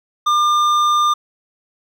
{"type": "tone with hard clipping", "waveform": "sine", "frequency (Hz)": 1200, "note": "D6", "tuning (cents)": 37, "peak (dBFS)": -14, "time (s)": [0.26, 1.14], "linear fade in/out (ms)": 10, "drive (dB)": 9, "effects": []}